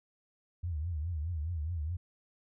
sine tone with vibrato, 81 Hz, E2, 30 cents flat, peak -32 dBFS, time 0.63-1.97 s, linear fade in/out 10 ms, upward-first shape triangle, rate 4.8 Hz, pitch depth 200 cents each way, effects none

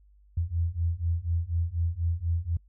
sine beating tone pair, 82.41 / 86.51 Hz, E2 / F2, 0 / -16 cents, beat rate 4.1 Hz, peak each -29 / -28 dBFS, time 0.37-2.57 s, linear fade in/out 5 ms, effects noise-tail reverb RT60 0.1 s tail -26 dB re dry + added 50 Hz sine -55 dBFS peak until 2.68 s

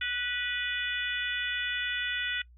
harmonic tone with a mistuned harmonic, 493.3 Hz, B4, 2 cents flat, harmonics 3 / 4 / 5 / 6 / 7, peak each -34 / -35 / -36 / -37 / -37 dBFS, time 0.01-2.42 s, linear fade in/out 5 ms, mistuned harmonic 4, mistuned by -22 cents, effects noise-tail reverb RT60 0.1 s tail -22 dB re dry + added 60 Hz sine -52 dBFS peak until 2.57 s

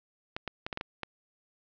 clicks, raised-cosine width 0.3 ms, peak -18 dBFS, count 7, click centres 0.365 / 0.477 / 0.665 / 0.728 / 0.774 / 0.811 / 1.033 s, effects low-pass 5000 Hz 12 dB/octave

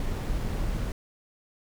brown noise, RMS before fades -29 dBFS, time 0-0.92 s, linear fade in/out 2 ms, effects none

